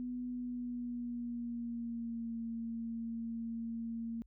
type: tone with pitch glide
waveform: sine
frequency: 247.4 to 229.5 Hz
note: B3 to A#3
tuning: +3 to -27 cents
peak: -37 dBFS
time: 0-4.22 s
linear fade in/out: 0 ms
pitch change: -130 cents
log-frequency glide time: 0.3-2.36 s
effects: added 50 Hz sine -60 dBFS peak until 4.26 s